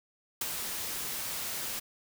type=noise with ADSR envelope; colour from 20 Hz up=white; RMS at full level=-31 dBFS; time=0.41-1.8 s; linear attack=3 ms; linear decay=32 ms; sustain=-5 dB; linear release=14 ms; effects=none